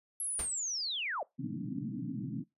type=linear sweep; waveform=sine; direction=down; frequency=11290 to 511 Hz; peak=-33 dBFS; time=0.2-1.23 s; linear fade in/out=2 ms
type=noise with exponential decay; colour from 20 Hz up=pink; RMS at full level=-37 dBFS; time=0.39-0.56 s; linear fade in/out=2 ms; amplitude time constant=35 ms
type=band-pass noise; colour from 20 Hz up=white; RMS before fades=-38 dBFS; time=1.38-2.44 s; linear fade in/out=20 ms; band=120 to 300 Hz; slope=96 dB/octave
effects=noise-tail reverb RT60 0.2 s tail -23 dB re dry + resampled to 32000 Hz